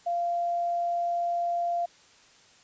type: tone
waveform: sine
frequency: 692 Hz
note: F5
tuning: 16 cents flat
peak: -25 dBFS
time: 0.06-1.86 s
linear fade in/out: 10 ms
effects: white hiss -57 dBFS RMS until 2.63 s + resampled to 16000 Hz